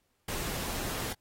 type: noise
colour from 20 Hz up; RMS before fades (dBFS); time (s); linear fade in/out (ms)
pink; -36; 0.28-1.13; 5
effects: pink hiss -75 dBFS RMS until 1.2 s + AAC 48 kbps